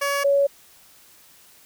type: tone pair in turn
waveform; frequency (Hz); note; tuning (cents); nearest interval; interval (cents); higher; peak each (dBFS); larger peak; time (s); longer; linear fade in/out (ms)
15% pulse / sine; 564 / 560.8; C#5 / C#5; +30 / +20; unison; 10; first; -15; neither; 0.01-0.24 / 0.24-0.47; neither; 10
effects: white hiss -52 dBFS RMS until 1.65 s